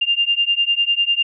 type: beating tone pair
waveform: sine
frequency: 2794 / 2804 Hz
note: F7 / F7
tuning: 0 / +6 cents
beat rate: 10 Hz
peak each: -18 dBFS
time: 0.01-1.23 s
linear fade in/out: 10 ms
effects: none